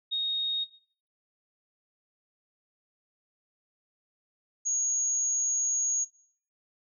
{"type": "tone pair in turn", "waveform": "sine", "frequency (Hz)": [3729, 6644], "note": ["A#7", "G#8"], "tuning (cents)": [0, 0], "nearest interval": "minor seventh", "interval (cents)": 1000, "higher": "second", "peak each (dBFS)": -26, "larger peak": "neither", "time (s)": [[0.11, 0.65], [4.65, 6.05]], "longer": "second", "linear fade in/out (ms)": 20, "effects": ["noise-tail reverb RT60 0.5 s tail -17 dB re dry"]}